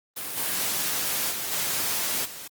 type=noise with level steps; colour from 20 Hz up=white; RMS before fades=-33 / -27 / -31 / -27 / -39 dBFS; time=0.16-2.48 s; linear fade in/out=10 ms; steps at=0.36 / 1.3 / 1.51 / 2.24 s; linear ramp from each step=20 ms; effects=high-pass 100 Hz 12 dB/octave + Opus 32 kbps